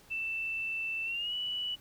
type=tone with pitch glide; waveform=sine; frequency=2662 to 2954 Hz; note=E7 to F#7; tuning=+16 to -3 cents; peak=-32 dBFS; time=0.1-1.76 s; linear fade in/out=20 ms; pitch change=+181 cents; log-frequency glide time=1.04-1.34 s; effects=pink hiss -59 dBFS RMS until 1.8 s